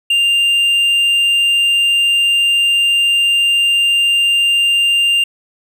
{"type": "tone with hard clipping", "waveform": "triangle", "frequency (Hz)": 2794, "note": "F7", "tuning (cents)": 0, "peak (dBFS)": -11, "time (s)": [0.1, 5.24], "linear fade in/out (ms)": 5, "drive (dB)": 6, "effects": []}